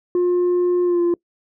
sine tone with pitch glide, 355.6 to 345.9 Hz, F4 to F4, +31 to -17 cents, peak -12 dBFS, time 0.15-1.14 s, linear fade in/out 2 ms, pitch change -48 cents, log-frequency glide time 0.84-1.01 s, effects noise-tail reverb RT60 0.1 s tail -25 dB re dry + tanh soft clip ceiling -14 dBFS

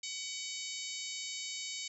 harmonic tone, 753 Hz, F#5, 30 cents sharp, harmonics 3 / 4 / 5 / 6 / 7 / 8 / 9 / 10, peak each -46 / -47 / -46 / -46 / -49 / -48 / -47 / -47 dBFS, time 0.03-1.88 s, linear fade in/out 5 ms, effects none

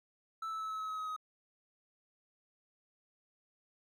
triangle tone with pitch steps, 1318.5 / 1310.1 / 1301.9 / 1293.6 / 1285.4 / 1277.3 / 1269.2 / 1261.1 Hz, E6 / E6 / E6 / E6 / E6 / D#6 / D#6 / D#6, 0 / -11 / -22 / -33 / -44 / +45 / +34 / +23 cents, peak -35 dBFS, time 0.42-1.164 s, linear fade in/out 5 ms, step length 93 ms, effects none

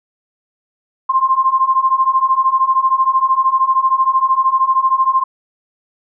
sine beating tone pair, 1046.5 / 1059.5 Hz, C6 / C6, 0 / +21 cents, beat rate 13 Hz, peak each -15 / -13 dBFS, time 1.09-5.24 s, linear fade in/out 10 ms, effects none

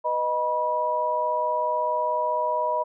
sine tone cluster, 494.5 / 619 / 973 Hz, B4 / D#5 / B5, +2 / -9 / -26 cents, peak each -33 / -26 / -24 dBFS, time 0.04-2.84 s, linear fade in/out 20 ms, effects none

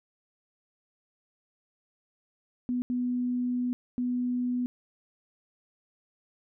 sine tone bursts at uneven times, 247.2 Hz, B3, 2 cents sharp, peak -26 dBFS, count 3, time 2.69-2.82 / 2.9-3.73 / 3.98-4.66 s, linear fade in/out 0 ms, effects none

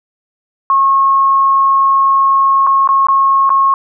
sine tone with dropouts, 1088 Hz, C#6, 33 cents flat, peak -7 dBFS, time 0.7-3.74 s, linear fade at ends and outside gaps 1 ms, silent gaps 2.667-2.671 / 2.875-2.889 / 3.069-3.085 / 3.493-3.502 s, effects none

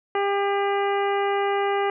harmonic tone with a mistuned harmonic, 400 Hz, G4, 35 cents sharp, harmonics 1 / 2 / 3 / 4 / 5 / 6 / 7, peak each -23 / -25 / -30 / -35 / -33 / -39 / -39 dBFS, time 0.15-1.9 s, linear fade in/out 2 ms, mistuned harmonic 7, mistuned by +39 cents, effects none

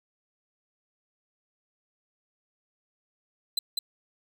40% pulse tone with echo, 4037 Hz, B7, 37 cents sharp, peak -22 dBFS, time 3.57-3.59 s, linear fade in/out 5 ms, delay 200 ms, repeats 1, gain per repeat -2 dB, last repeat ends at 3.79 s, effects none

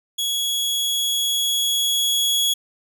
sawtooth tone with level ramp, 3346 Hz, G#7, 12 cents sharp, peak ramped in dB -18 to -14 dBFS, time 0.18-2.54 s, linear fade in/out 10 ms, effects none

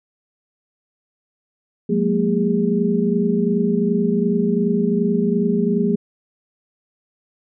sine tone cluster, 179.7 / 208.8 / 231.5 / 407.8 Hz, F3 / G#3 / A#3 / G#4, +50 / +10 / -12 / -32 cents, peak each -21 dBFS, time 1.89-5.96 s, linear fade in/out 10 ms, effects none

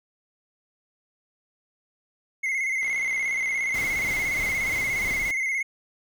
triangle tone with vibrato, 2115 Hz, C7, 18 cents sharp, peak -22 dBFS, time 2.43-5.63 s, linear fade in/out 10 ms, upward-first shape square, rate 17 Hz, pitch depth 47 cents each way
click train, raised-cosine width 0.3 ms, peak -26 dBFS, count 112, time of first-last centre 2.83-4.668 s, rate 60.4 Hz
pink noise with tremolo, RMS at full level -35 dBFS, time 3.74-5.31 s, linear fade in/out 2 ms, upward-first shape sine, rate 3.2 Hz, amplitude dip 25%
effects none

